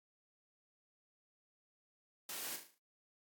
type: noise with echo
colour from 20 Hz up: white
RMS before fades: -44 dBFS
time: 2.29-2.56 s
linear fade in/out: 2 ms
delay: 37 ms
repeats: 6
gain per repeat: -6 dB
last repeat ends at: 2.782 s
effects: high-pass 200 Hz 12 dB/octave + AAC 64 kbps